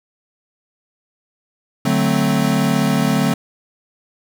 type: chord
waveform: square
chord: D dominant seventh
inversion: none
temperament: equal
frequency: 146.83 / 185 / 220 / 261.6 Hz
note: D3 / F#3 / A3 / C4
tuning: 0 / 0 / 0 / 0 cents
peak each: -21 / -21 / -20 / -21 dBFS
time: 1.85-3.34 s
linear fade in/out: 5 ms
effects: none